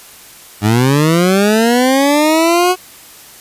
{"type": "linear sweep", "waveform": "20% pulse", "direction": "up", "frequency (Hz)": [100.4, 370], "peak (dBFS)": -4, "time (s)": [0.61, 2.76], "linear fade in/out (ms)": 50, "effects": ["white hiss -38 dBFS RMS until 3.4 s", "resampled to 32000 Hz"]}